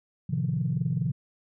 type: chord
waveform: sine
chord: F dominant seventh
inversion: first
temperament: equal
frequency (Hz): 110 / 130.81 / 155.56 / 174.61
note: A2 / C3 / Eb3 / F3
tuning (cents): 0 / 0 / 0 / 0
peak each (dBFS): -34 / -28 / -29 / -30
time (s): 0.29-1.12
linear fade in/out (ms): 10
effects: tanh soft clip ceiling -16 dBFS